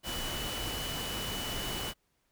sine tone in noise, 2968 Hz, F#7, 5 cents sharp, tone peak -39 dBFS, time 0.03-1.94 s, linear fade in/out 50 ms, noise pink, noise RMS -37 dBFS, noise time 0.03-1.94 s, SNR -5 dB, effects pink hiss -75 dBFS RMS until 2.31 s

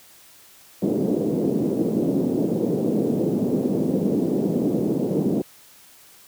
pink band-pass noise, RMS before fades -22 dBFS, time 0.82-5.42 s, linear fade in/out 5 ms, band 180 to 440 Hz, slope 24 dB/octave, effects white hiss -50 dBFS RMS until 6.27 s + high-pass 60 Hz 12 dB/octave

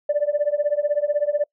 sine tone with tremolo, 587.3 Hz, D5, in tune, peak -13 dBFS, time 0.09-1.44 s, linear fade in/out 5 ms, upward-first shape triangle, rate 16 Hz, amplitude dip 100%, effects noise-tail reverb RT60 0.1 s tail -26 dB re dry + tanh soft clip ceiling -12 dBFS

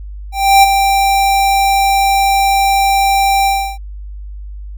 square tone with ADSR envelope, 786 Hz, G5, 4 cents sharp, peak -3 dBFS, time 0.32-3.78 s, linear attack 310 ms, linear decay 21 ms, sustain -7 dB, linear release 320 ms, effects added 50 Hz sine -25 dBFS peak until 4.77 s

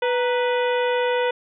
harmonic tone with a mistuned harmonic, 493.9 Hz, B4, in tune, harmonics 1 / 2 / 3 / 4 / 5 / 6 / 7, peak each -20 / -26 / -30 / -32 / -34 / -36 / -37 dBFS, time 0.02-1.31 s, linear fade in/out 5 ms, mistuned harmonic 2, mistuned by -91 cents, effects none

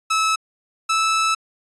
sawtooth tone pair in turn, 1300 / 1311.3 Hz, E6 / E6, -24 / -9 cents, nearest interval unison, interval 15 cents, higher second, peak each -13 dBFS, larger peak neither, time 0.1-0.36 / 0.89-1.35 s, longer second, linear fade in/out 10 ms, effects resampled to 22050 Hz

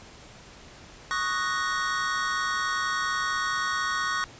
square chord, D# minor seventh, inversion third, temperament equal, 1108.7 / 1244.5 / 1480 / 1864.7 Hz, C#6 / D#6 / F#6 / A#6, 0 / 0 / 0 / 0 cents, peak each -31 / -33 / -32 / -32 dBFS, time 1.11-4.24 s, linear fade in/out 0 ms, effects pink hiss -48 dBFS RMS until 4.39 s + resampled to 16000 Hz

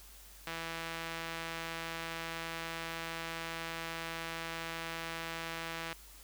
sawtooth tone with band-pass filter, 164.8 Hz, E3, in tune, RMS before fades -41 dBFS, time 0.47-5.93 s, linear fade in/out 2 ms, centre 2300 Hz, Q 0.79, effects added 50 Hz sine -56 dBFS peak until 6.23 s + white hiss -56 dBFS RMS until 6.23 s

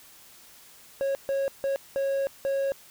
triangle tone bursts at uneven times, 548 Hz, C#5, 20 cents flat, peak -22 dBFS, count 5, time 1.01-1.15 / 1.29-1.48 / 1.64-1.76 / 1.96-2.27 / 2.45-2.72 s, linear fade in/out 0 ms, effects white hiss -52 dBFS RMS until 2.9 s

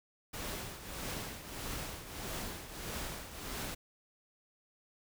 pink noise with tremolo, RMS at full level -39 dBFS, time 0.33-3.75 s, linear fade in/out 10 ms, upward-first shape triangle, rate 1.6 Hz, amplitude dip 70%, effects none

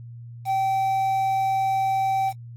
triangle tone with quantisation, 773 Hz, G5, 24 cents flat, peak -18 dBFS, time 0.45-2.33 s, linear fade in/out 50 ms, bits 7, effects added 118 Hz sine -37 dBFS peak until 2.56 s + AAC 64 kbps

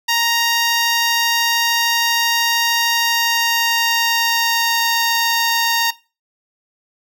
10% pulse tone with pitch glide, 933 to 927.1 Hz, A#5 to A#5, +1 to -10 cents, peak -6 dBFS, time 0.08-5.91 s, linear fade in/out 10 ms, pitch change -11 cents, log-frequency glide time 2.93-4.87 s, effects noise-tail reverb RT60 0.3 s tail -19 dB re dry

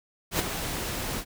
pink noise with ADSR envelope, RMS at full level -24 dBFS, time 0.31-1.25 s, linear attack 83 ms, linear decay 19 ms, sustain -8 dB, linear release 65 ms, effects none

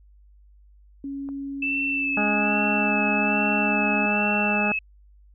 sine tone, 277.2 Hz, C#4, in tune, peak -29 dBFS, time 1.04-4.06 s, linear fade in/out 2 ms
click, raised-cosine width 1 ms, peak -29 dBFS, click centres 1.289 s
sine tone with vibrato, 2637 Hz, E7, in tune, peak -23 dBFS, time 1.62-4.79 s, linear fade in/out 5 ms, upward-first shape sine, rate 1.2 Hz, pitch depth 32 cents each way
harmonic tone, 207.7 Hz, G#3, in tune, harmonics 1 / 2 / 3 / 4 / 6 / 7 / 8, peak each -25 / -33 / -30 / -28 / -34 / -34 / -35 dBFS, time 2.17-4.72 s, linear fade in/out 2 ms
effects added 50 Hz sine -50 dBFS peak until 5.34 s

